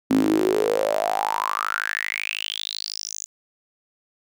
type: tone with high-pass filter sweep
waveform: sawtooth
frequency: 52.7 Hz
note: G#1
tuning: 26 cents sharp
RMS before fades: -24 dBFS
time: 0.1-3.26 s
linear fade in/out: 10 ms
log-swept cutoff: 250 to 7000 Hz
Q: 9.5
effects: none